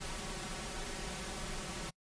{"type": "noise with comb filter", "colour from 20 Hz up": "pink", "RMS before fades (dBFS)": -41, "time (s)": [0, 1.91], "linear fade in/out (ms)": 20, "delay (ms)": 5.3, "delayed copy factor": 0.75, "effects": ["noise-tail reverb RT60 0.1 s tail -26 dB re dry", "resampled to 22050 Hz"]}